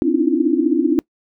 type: tone cluster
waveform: sine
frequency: 258.3 / 289.2 / 304.8 / 320.3 / 343.2 Hz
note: C4 / D4 / D#4 / E4 / F4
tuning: -22 / -27 / -36 / -50 / -30 cents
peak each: -20 dBFS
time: 0.02-0.99 s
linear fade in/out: 0 ms
effects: noise-tail reverb RT60 0.1 s tail -25 dB re dry